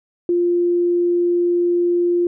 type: tone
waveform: sine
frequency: 349.2 Hz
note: F4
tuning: in tune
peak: -14 dBFS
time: 0.29-2.27 s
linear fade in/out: 2 ms
effects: none